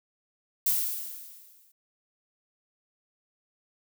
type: noise with exponential decay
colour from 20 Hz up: violet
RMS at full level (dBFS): -23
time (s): 0.66-1.72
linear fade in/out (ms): 5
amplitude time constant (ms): 230
effects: none